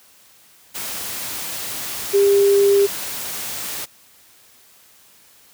sine tone in noise, 400 Hz, G4, 35 cents sharp, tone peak -11 dBFS, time 2.13-2.87 s, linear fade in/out 20 ms, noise white, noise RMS -28 dBFS, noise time 0.74-3.86 s, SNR +14 dB, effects white hiss -51 dBFS RMS until 5.53 s + high-pass 60 Hz 12 dB/octave

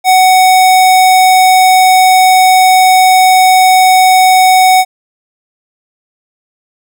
square tone, 746 Hz, F#5, 14 cents sharp, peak -4 dBFS, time 0.04-4.85 s, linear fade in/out 50 ms, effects none

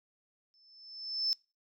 sine tone with exponential growth, 5274 Hz, E8, in tune, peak -25 dBFS, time 0.54-1.33 s, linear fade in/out 0 ms, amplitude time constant 170 ms, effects noise-tail reverb RT60 0.3 s tail -24 dB re dry + tanh soft clip ceiling -21 dBFS

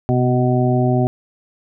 harmonic tone with a mistuned harmonic, 124.8 Hz, B2, 19 cents sharp, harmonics 1 / 2 / 3 / 5 / 6, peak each -16 / -19 / -21 / -23 / -24 dBFS, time 0.09-1.07 s, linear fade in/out 0 ms, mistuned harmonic 1, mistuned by +31 cents, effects none

